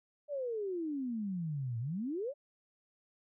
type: exponential two-way sweep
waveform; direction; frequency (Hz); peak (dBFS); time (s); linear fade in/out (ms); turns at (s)
sine; down then up; 602 to 111.6 to 602; -34; 0.28-2.34; 50; 1.79
effects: none